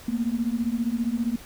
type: beating tone pair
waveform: sine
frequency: 226.5 / 241.5 Hz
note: A#3 / B3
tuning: -50 / -39 cents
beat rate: 15 Hz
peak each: -26 dBFS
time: 0.08-1.36 s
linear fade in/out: 5 ms
effects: added 69 Hz sine -50 dBFS peak until 1.45 s + pink hiss -46 dBFS RMS until 1.45 s